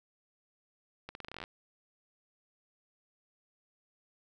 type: accelerating click train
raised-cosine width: 0.3 ms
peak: -26 dBFS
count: 13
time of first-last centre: 1.09-1.439 s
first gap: 61 ms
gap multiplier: 0.85
effects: none